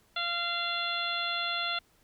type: harmonic tone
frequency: 690 Hz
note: F5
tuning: 21 cents flat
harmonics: 1 / 2 / 3 / 4 / 5 / 6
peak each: -39 / -34 / -39 / -37 / -34 / -39 dBFS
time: 0.16-1.79 s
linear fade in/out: 5 ms
effects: pink hiss -66 dBFS RMS until 2.03 s